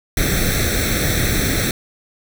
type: noise with comb filter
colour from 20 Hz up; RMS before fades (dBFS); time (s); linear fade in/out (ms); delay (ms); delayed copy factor
pink; -18; 0.17-1.71; 2; 0.51; +0.85
effects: none